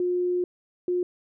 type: tone pair in turn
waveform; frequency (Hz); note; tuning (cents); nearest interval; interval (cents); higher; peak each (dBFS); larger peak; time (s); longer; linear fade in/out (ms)
sine; 357.7 / 357.7; F4 / F4; +41 / +41; unison; 0; neither; -22; neither; 0-0.44 / 0.88-1.03; first; 2
effects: none